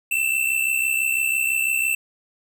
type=tone pair together; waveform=square; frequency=2637 / 2703 Hz; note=E7 / E7; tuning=0 / +43 cents; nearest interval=unison; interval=43 cents; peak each=-23 dBFS; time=0.11-1.95 s; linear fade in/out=5 ms; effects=none